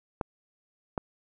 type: clicks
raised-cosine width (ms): 1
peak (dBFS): -15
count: 2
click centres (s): 0.212 / 0.978
effects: none